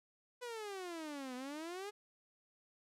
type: exponential two-way sweep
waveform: sawtooth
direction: down then up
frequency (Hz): 501 to 246.9 to 423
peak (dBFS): -39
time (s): 0.41-1.91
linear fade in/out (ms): 20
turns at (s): 1.35
effects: low-pass 11000 Hz 12 dB/octave